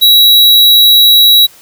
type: tone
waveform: square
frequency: 3881 Hz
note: B7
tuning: 31 cents flat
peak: -3 dBFS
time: 0.01-1.47 s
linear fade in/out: 20 ms
effects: white hiss -40 dBFS RMS until 1.61 s